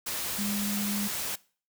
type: tone in noise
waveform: sine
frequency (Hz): 204.3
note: G#3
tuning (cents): -28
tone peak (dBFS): -30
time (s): 0.38-1.08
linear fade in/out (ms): 10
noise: white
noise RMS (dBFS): -33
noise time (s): 0.06-1.36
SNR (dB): 0
effects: noise-tail reverb RT60 0.4 s tail -21 dB re dry